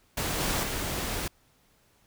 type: noise with level steps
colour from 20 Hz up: pink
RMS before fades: -30 / -28 / -32 dBFS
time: 0.17-1.28 s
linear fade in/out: 5 ms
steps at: 0.4 / 0.63 s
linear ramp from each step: 5 ms
effects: pink hiss -65 dBFS RMS until 2.06 s